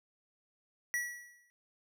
square tone with exponential decay, 1936 Hz, B6, 35 cents flat, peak -30 dBFS, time 0.94-1.5 s, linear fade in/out 0 ms, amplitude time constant 120 ms, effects none

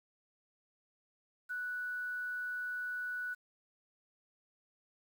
sine tone with quantisation, 1480 Hz, F#6, in tune, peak -36 dBFS, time 1.49-3.35 s, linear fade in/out 20 ms, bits 10, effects none

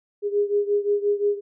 sine beating tone pair, 407.9 / 413.6 Hz, G#4 / G#4, -31 / -7 cents, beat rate 5.7 Hz, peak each -21 / -24 dBFS, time 0.22-1.41 s, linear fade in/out 50 ms, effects none

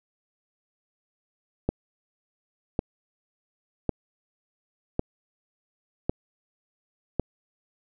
click train, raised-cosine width 2 ms, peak -10 dBFS, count 6, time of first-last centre 1.69-7.197 s, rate 0.908 Hz, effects none

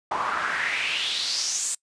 pink noise with band-pass filter sweep, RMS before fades -27 dBFS, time 0.11-1.75 s, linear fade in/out 5 ms, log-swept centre 940 to 8200 Hz, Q 4, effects noise-tail reverb RT60 0.1 s tail -24 dB re dry + resampled to 22050 Hz

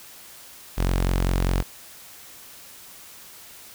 sawtooth tone, 45.05 Hz, F#1, 45 cents flat, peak -16 dBFS, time 0.77-1.63 s, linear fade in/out 20 ms, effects white hiss -45 dBFS RMS until 3.74 s

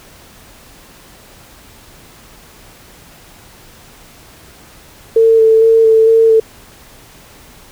sine tone with vibrato, 447.9 Hz, A4, 31 cents sharp, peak -5 dBFS, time 5.16-6.4 s, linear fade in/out 5 ms, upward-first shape square, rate 2.2 Hz, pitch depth 13 cents each way, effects pink hiss -41 dBFS RMS until 7.71 s

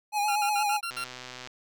square tone with vibrato, 830.6 Hz, G#5, in tune, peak -25 dBFS, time 0.12-0.81 s, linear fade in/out 50 ms, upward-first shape sine, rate 8.4 Hz, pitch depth 39 cents each way
20% pulse tone bursts, 1375 Hz, F6, 27 cents flat, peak -26 dBFS, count 6, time 0.28-1.043 s, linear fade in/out 5 ms, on 78 ms, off 59 ms
click train, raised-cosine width 0.2 ms, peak -23 dBFS, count 72, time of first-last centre 0.91-1.473 s, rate 126 Hz
effects none

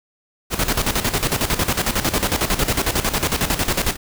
pink noise with tremolo, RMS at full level -18 dBFS, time 0.5-3.97 s, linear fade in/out 50 ms, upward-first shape square, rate 11 Hz, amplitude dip 70%, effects none

